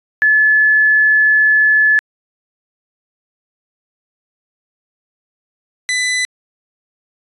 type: tone pair in turn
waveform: sine / sawtooth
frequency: 1723 / 1999.5 Hz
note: A6 / B6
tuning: -37 / +21 cents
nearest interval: minor third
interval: 258 cents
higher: second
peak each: -8 / -11 dBFS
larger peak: first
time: 0.22-1.99 / 5.89-6.25 s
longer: first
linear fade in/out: 0 ms
effects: resampled to 24000 Hz